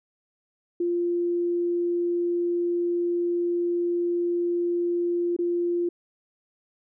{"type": "tone with dropouts", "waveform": "sine", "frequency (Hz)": 347.5, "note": "F4", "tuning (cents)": -9, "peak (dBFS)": -22, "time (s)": [0.8, 5.89], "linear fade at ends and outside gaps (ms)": 5, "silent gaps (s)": [5.365, 5.388], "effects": []}